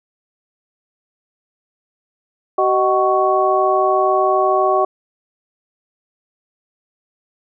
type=tone cluster; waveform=sine; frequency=381.2 / 621 / 754 / 1112 Hz; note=G4 / D#5 / F#5 / C#6; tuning=-48 / -3 / +32 / +5 cents; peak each=-18 dBFS; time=2.58-4.85 s; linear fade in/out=5 ms; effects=none